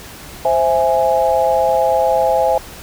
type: chord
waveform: sine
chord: C augmented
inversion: none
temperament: equal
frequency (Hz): 523.3 / 659.3 / 830.6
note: C5 / E5 / G#5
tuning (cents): 0 / 0 / 0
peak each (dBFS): -16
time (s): 0.45-2.58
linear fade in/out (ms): 2
effects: added 64 Hz sine -41 dBFS peak until 2.82 s + pink hiss -35 dBFS RMS until 2.82 s